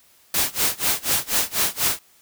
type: noise with tremolo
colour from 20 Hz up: white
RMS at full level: -19 dBFS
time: 0.34-1.99 s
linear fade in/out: 2 ms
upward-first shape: sine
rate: 4.1 Hz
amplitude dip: 95%
effects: white hiss -56 dBFS RMS until 2.21 s